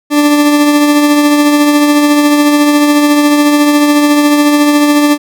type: tone with tremolo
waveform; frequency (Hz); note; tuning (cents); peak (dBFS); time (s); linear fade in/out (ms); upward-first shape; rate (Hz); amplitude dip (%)
40% pulse; 293.7; D4; 0; -3; 0.1-5.18; 50; triangle; 14; 40
effects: none